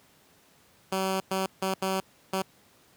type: tone bursts at uneven times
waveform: 10% pulse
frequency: 190.5 Hz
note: G3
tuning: 49 cents flat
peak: -18 dBFS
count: 5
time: 0.92-1.2 / 1.31-1.46 / 1.62-1.74 / 1.82-2 / 2.33-2.42 s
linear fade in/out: 2 ms
effects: pink hiss -60 dBFS RMS until 2.96 s + high-pass 100 Hz 12 dB/octave